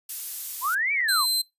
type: noise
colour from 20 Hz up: violet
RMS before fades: -30 dBFS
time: 0.09-0.75 s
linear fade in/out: 5 ms
type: linear two-way sweep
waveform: sine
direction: up then down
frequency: 932.3 to 2345 to 932.3 Hz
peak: -22 dBFS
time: 0.61-1.26 s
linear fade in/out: 50 ms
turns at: 0.93 s
type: tone with exponential growth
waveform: sine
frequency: 1912 Hz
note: A#6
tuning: 43 cents sharp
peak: -25 dBFS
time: 0.79-1.01 s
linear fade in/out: 1 ms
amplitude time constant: 46 ms
type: tone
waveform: sawtooth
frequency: 4100 Hz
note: C8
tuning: 36 cents flat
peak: -19 dBFS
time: 1.08-1.42 s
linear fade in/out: 10 ms
effects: noise-tail reverb RT60 0.2 s tail -24 dB re dry + resampled to 32000 Hz